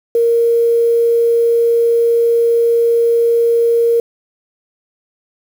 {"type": "tone with quantisation", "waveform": "sine", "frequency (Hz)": 466.2, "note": "A#4", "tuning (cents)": 0, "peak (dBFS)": -9, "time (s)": [0.15, 4], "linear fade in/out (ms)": 2, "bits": 6, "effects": []}